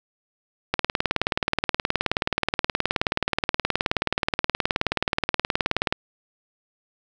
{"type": "click train", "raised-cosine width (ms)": 0.3, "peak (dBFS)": -4, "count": 99, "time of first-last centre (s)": [0.74, 5.925], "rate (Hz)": 18.9, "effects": []}